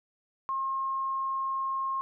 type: tone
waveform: sine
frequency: 1072 Hz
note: C6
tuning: 42 cents sharp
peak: -28 dBFS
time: 0.49-2.01 s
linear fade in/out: 0 ms
effects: none